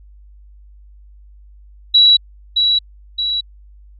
sine tone with echo, 3909 Hz, B7, 19 cents flat, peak -6 dBFS, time 1.94-2.17 s, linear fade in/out 10 ms, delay 620 ms, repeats 2, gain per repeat -5 dB, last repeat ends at 3.41 s, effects added 50 Hz sine -40 dBFS peak until 3.99 s

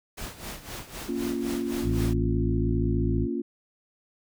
pink noise with tremolo, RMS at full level -36 dBFS, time 0.17-2.14 s, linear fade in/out 10 ms, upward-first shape sine, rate 3.9 Hz, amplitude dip 75%
sine chord, Bb minor, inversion none, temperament just, 233.1 / 279.7 / 349.6 Hz, Bb3 / Db4 / F4, 0 / +16 / +2 cents, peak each -31 dBFS, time 1.08-3.42 s, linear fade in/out 10 ms
harmonic tone, 55 Hz, A1, in tune, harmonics 1 / 2 / 3, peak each -27 / -27 / -32 dBFS, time 1.82-3.28 s, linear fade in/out 50 ms
effects none

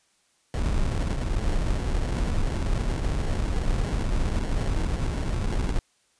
brown noise with sample-and-hold, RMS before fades -25 dBFS, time 0.54-5.79 s, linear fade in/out 0 ms, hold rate 1225 Hz, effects white hiss -66 dBFS RMS until 6.19 s + resampled to 22050 Hz

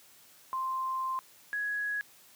sine tone pair in turn, 1046.5 / 1670.4 Hz, C6 / G#6, 0 / +10 cents, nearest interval minor sixth, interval 810 cents, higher second, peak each -30 / -30 dBFS, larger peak neither, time 0.53-1.19 / 1.53-2.01 s, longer first, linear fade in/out 0 ms, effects white hiss -58 dBFS RMS until 2.35 s + high-pass 80 Hz 12 dB/octave

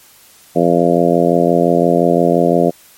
harmonic tone, 85.8 Hz, F2, 30 cents flat, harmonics 2 / 3 / 4 / 5 / 6 / 7 / 8, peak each -17 / -17 / -17 / -17 / -17 / -17 / -17 dBFS, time 0.55-2.71 s, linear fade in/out 20 ms, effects white hiss -45 dBFS RMS until 2.97 s + MP3 64 kbps

